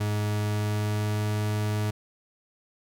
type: tone with pitch glide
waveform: 40% pulse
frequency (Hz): 104.8 to 105.71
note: G#2 to G#2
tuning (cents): +16 to +31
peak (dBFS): -24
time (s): 0-1.91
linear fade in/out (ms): 10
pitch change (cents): +15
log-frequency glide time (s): 0.26-1.31
effects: none